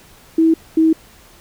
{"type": "tone pair in turn", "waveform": "sine", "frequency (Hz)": [324.4, 320.7], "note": ["E4", "E4"], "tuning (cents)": [-28, -48], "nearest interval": "unison", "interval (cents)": 20, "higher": "first", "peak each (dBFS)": -9, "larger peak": "neither", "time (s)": [[0.38, 0.54], [0.77, 0.93]], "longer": "neither", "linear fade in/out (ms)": 5, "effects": ["pink hiss -46 dBFS RMS until 1.4 s"]}